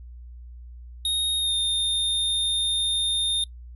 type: tone with pitch glide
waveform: square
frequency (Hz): 3729 to 3646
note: A#7 to A#7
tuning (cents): 0 to -39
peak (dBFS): -22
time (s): 1.05-3.44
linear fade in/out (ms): 2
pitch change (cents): -39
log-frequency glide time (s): 1.38-1.54
effects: noise-tail reverb RT60 0.1 s tail -20 dB re dry + added 60 Hz sine -39 dBFS peak until 3.75 s